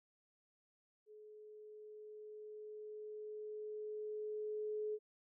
sine tone with level ramp, 425.8 Hz, G#4, 43 cents sharp, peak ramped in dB -55 to -37 dBFS, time 1.06-4.99 s, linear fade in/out 50 ms, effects none

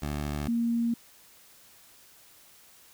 15% pulse / sine tone pair in turn, 73.42 / 233.5 Hz, D2 / A#3, 0 / +3 cents, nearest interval octave + minor sixth, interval 2003 cents, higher second, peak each -24 dBFS, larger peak neither, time 0.02-0.48 / 0.48-0.94 s, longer neither, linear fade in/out 5 ms, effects white hiss -56 dBFS RMS until 2.93 s

